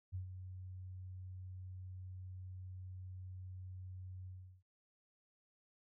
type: tone with ADSR envelope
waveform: sine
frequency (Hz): 92.5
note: F#2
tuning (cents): 0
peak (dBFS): -38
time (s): 0.12-4.63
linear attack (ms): 30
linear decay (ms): 110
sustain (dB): -8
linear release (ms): 360
effects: none